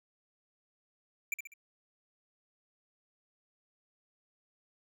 square tone with echo, 2349 Hz, D7, in tune, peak -31 dBFS, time 1.32-1.34 s, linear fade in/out 2 ms, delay 66 ms, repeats 3, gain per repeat -7 dB, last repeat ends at 1.538 s, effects none

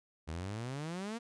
sawtooth exponential sweep, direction up, 75.7 to 239.6 Hz, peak -34 dBFS, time 0.27-1.19 s, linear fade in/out 20 ms, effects resampled to 22050 Hz

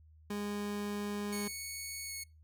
30% pulse tone, 205.5 Hz, G#3, 18 cents flat, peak -33 dBFS, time 0.3-1.48 s, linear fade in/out 5 ms
10% pulse tone with pitch glide, 2217 to 2198 Hz, C#7 to C#7, 0 to -15 cents, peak -31 dBFS, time 1.32-2.24 s, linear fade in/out 10 ms, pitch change -15 cents, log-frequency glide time 2.06-2.12 s
effects noise-tail reverb RT60 0.3 s tail -25 dB re dry + added 78 Hz sine -57 dBFS peak until 2.43 s

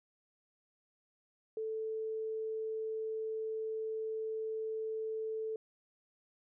sine tone, 440 Hz, A4, in tune, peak -35 dBFS, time 1.57-5.56 s, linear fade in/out 2 ms, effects none

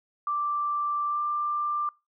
sine tone with pitch glide, 1174.7 to 1185.6 Hz, D6 to D6, 0 to +16 cents, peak -25 dBFS, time 0.27-1.89 s, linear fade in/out 2 ms, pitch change +16 cents, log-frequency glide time 1.08-1.2 s, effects noise-tail reverb RT60 0.3 s tail -26 dB re dry

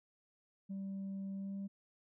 sine tone with pitch glide, 194.7 to 196.96 Hz, G3 to G3, -12 to +8 cents, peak -37 dBFS, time 0.69-1.68 s, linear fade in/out 20 ms, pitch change +20 cents, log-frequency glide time 1.34-1.57 s, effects tanh soft clip ceiling -38 dBFS

